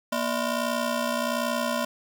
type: ring-modulated tone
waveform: 20% pulse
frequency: 415.3 Hz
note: G#4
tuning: in tune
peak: -17 dBFS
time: 0.12-1.85 s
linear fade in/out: 5 ms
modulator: 177 Hz
effects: 9-bit